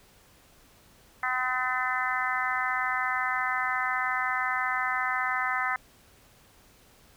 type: harmonic tone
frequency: 254.4 Hz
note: C4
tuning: 48 cents flat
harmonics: 3 / 4 / 5 / 6 / 7 / 8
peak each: -34 / -34 / -31 / -34 / -32 / -33 dBFS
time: 1.23-5.76 s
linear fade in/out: 2 ms
effects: pink hiss -58 dBFS RMS until 7.16 s